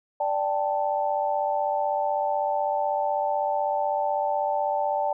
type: chord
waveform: sine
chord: D suspended fourth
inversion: none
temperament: equal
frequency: 587.3 / 784 / 880 Hz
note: D5 / G5 / A5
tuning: 0 / 0 / 0 cents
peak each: -27 / -27 / -27 dBFS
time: 0.2-5.13 s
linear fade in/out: 5 ms
effects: none